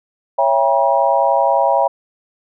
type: chord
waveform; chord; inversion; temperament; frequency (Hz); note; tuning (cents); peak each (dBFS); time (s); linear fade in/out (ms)
sine; C# diminished seventh; none; just; 554.4 / 665.2 / 798.3 / 957.9; C#5 / E5 / G5 / Bb5; 0 / +16 / +31 / +47; -17; 0.38-1.88; 10
effects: none